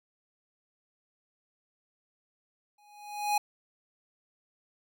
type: tone with exponential growth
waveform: square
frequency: 830 Hz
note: G#5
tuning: 1 cent flat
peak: -23 dBFS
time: 2.78-3.38 s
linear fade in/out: 5 ms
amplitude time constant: 130 ms
effects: none